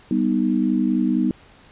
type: chord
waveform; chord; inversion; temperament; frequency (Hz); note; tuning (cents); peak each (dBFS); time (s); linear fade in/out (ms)
sine; G augmented; none; equal; 196 / 246.9 / 311.1; G3 / B3 / D#4; 0 / 0 / 0; -22 / -20 / -22; 0.11-1.31; 2
effects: pink hiss -50 dBFS RMS until 1.71 s + resampled to 8000 Hz